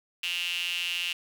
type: tone with high-pass filter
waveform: sawtooth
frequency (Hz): 174.3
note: F3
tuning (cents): -3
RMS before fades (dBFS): -31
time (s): 0.23-1.13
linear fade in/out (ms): 5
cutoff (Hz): 2800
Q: 9
effects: none